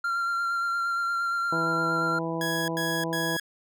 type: tone with vibrato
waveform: triangle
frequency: 1380 Hz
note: F6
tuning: 21 cents flat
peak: -23 dBFS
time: 0.04-2.19 s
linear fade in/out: 5 ms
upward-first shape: sine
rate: 8.6 Hz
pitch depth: 18 cents each way
type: harmonic tone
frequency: 164.81 Hz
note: E3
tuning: in tune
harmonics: 1 / 2 / 3 / 4 / 5 / 6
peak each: -33 / -32 / -34 / -36 / -40 / -36 dBFS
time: 1.52-3.37 s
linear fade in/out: 5 ms
type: tone bursts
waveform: sawtooth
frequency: 1666 Hz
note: G#6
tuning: 5 cents sharp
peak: -25 dBFS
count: 3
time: 2.41-3.398 s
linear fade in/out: 2 ms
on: 270 ms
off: 89 ms
effects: none